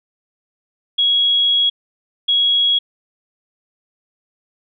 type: tone pair in turn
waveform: sine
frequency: 3322 / 3322 Hz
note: G#7 / G#7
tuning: 0 / 0 cents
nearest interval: unison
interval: 0 cents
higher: neither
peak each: -12 dBFS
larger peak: neither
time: 0.98-1.7 / 2.28-2.79 s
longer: first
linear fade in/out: 10 ms
effects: none